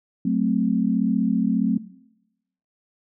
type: chord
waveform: sine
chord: F# diminished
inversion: none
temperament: equal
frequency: 185 / 220 / 261.6 Hz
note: F#3 / A3 / C4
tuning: 0 / 0 / 0 cents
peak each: -23 dBFS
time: 0.25-1.78 s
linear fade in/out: 5 ms
effects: noise-tail reverb RT60 0.9 s tail -19 dB re dry